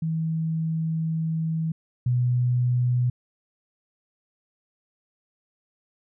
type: tone pair in turn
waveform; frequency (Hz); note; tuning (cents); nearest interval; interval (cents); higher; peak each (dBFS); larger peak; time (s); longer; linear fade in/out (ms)
sine; 161.2 / 123.68; E3 / B2; -38 / +3; perfect fourth; 459; first; -23 / -19; second; 0.02-1.72 / 2.06-3.1; first; 5
effects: none